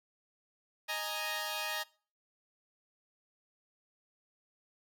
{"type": "chord", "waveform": "10% pulse", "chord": "D# suspended fourth", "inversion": "none", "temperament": "equal", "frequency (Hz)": [622.3, 830.6, 932.3], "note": ["D#5", "G#5", "A#5"], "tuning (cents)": [0, 0, 0], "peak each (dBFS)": -31, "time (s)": [0.88, 1.84], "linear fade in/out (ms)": 20, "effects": ["noise-tail reverb RT60 0.4 s tail -22 dB re dry"]}